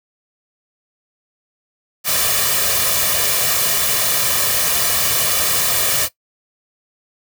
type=noise with comb filter; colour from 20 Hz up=white; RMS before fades=-17 dBFS; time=2.04-6.09 s; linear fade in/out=50 ms; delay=1.7 ms; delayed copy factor=+0.6; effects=noise-tail reverb RT60 0.1 s tail -17 dB re dry + high-pass 60 Hz 12 dB/octave